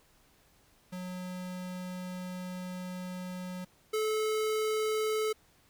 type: tone pair in turn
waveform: square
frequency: 182.2 / 433.3 Hz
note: F#3 / A4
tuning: -26 / -27 cents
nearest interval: octave + minor third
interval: 1499 cents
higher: second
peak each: -38 / -29 dBFS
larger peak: second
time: 0.92-3.65 / 3.93-5.33 s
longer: first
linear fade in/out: 10 ms
effects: pink hiss -65 dBFS RMS until 5.69 s